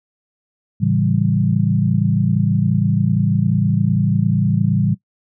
sine chord, A dominant seventh, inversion none, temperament equal, 110 / 138.59 / 164.81 / 196 Hz, A2 / C#3 / E3 / G3, 0 / 0 / 0 / 0 cents, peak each -19 dBFS, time 0.8-4.95 s, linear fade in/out 20 ms, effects noise-tail reverb RT60 0.1 s tail -19 dB re dry

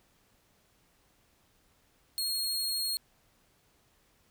sawtooth tone, 4278 Hz, C8, 38 cents sharp, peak -27 dBFS, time 2.18-2.97 s, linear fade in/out 0 ms, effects pink hiss -68 dBFS RMS until 4.3 s

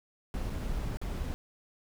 brown noise with dropouts, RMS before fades -34 dBFS, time 0.34-1.34 s, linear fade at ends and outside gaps 0 ms, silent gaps 0.497-0.501 / 0.635-0.638 / 0.971-1.015 s, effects none

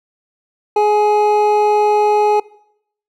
triangle tone pair together, 419.2 / 839 Hz, G#4 / G#5, +16 / +17 cents, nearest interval octave, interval 1201 cents, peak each -11 dBFS, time 0.76-2.4 s, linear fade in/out 5 ms, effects noise-tail reverb RT60 0.7 s tail -21 dB re dry

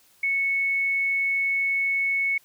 sine tone, 2208 Hz, C#7, 7 cents flat, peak -21 dBFS, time 0.23-2.38 s, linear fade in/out 5 ms, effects white hiss -59 dBFS RMS until 2.44 s

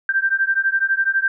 sine beating tone pair, 1568 / 1580 Hz, G6 / G6, 0 / +13 cents, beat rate 12 Hz, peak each -19 dBFS, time 0.09-1.28 s, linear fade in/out 2 ms, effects none

